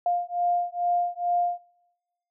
sine beating tone pair, 702 / 704.3 Hz, F5 / F5, +9 / +14 cents, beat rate 2.3 Hz, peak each -26 dBFS, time 0.06-1.58 s, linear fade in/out 2 ms, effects noise-tail reverb RT60 1.0 s tail -23 dB re dry

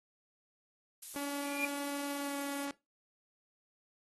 violet noise, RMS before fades -42 dBFS, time 1.02-2.66 s, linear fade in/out 5 ms
sawtooth tone with pitch glide, 284.1 to 281.6 Hz, C#4 to C#4, +43 to +27 cents, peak -33 dBFS, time 1.16-2.71 s, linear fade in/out 0 ms, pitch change -16 cents, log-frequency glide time 2.12-2.37 s
sine tone with exponential growth, 2405 Hz, D7, 41 cents sharp, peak -29 dBFS, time 1.35-1.65 s, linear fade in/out 0 ms, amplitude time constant 64 ms
effects noise-tail reverb RT60 0.2 s tail -18 dB re dry + AAC 32 kbps

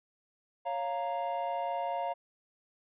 triangle chord, Bb minor, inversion first, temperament equal, 554.4 / 698.5 / 932.3 Hz, Db5 / F5 / Bb5, 0 / 0 / 0 cents, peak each -36 / -32 / -34 dBFS, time 0.65-2.14 s, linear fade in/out 20 ms, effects resampled to 8000 Hz

